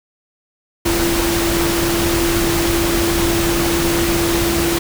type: tone in noise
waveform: sine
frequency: 338.8 Hz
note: E4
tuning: 48 cents sharp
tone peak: -17 dBFS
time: 0.85-4.79 s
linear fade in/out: 10 ms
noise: pink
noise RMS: -19 dBFS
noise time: 0.85-4.79 s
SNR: -1 dB
effects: none